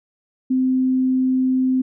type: tone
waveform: sine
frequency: 258.6 Hz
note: C4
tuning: 20 cents flat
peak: -15 dBFS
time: 0.5-1.82 s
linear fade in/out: 10 ms
effects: none